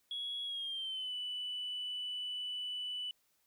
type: tone with pitch glide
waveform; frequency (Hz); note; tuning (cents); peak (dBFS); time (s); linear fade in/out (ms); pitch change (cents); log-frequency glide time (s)
sine; 3343 to 2978; G#7 to F#7; +11 to +11; -36; 0.11-3.11; 2; -200; 0.44-1.14
effects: tanh soft clip ceiling -33 dBFS + white hiss -75 dBFS RMS until 3.46 s